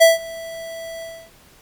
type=tone with ADSR envelope; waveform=square; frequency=659.3 Hz; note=E5; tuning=in tune; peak=-6 dBFS; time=0-1.31 s; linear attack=21 ms; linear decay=160 ms; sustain=-24 dB; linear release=290 ms; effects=pink hiss -50 dBFS RMS until 1.61 s + MP3 96 kbps